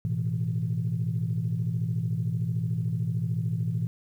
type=chord; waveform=sine; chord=A suspended second; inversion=none; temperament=equal; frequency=110 / 123.47 / 164.81 Hz; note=A2 / B2 / E3; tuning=0 / 0 / 0 cents; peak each=-29 dBFS; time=0.05-3.87 s; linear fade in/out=0 ms; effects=tanh soft clip ceiling -18 dBFS + 10-bit